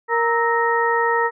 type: harmonic tone with a mistuned harmonic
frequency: 466.2 Hz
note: A#4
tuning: in tune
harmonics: 1 / 2 / 3 / 4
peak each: -21 / -20 / -24 / -22 dBFS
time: 0.08-1.31 s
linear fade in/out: 50 ms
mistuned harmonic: 3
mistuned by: -120 cents
effects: none